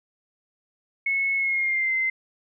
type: tone with pitch glide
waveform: sine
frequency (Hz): 2192 to 2071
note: C#7 to C7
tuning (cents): -20 to -18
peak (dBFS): -21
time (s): 1.06-2.1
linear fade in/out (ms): 5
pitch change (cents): -98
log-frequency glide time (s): 1.36-1.93
effects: none